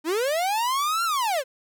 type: linear two-way sweep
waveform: 45% pulse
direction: up then down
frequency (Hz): 293.7 to 1396.9 to 490.4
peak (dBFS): -22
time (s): 0.04-1.44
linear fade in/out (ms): 50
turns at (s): 1.04
effects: none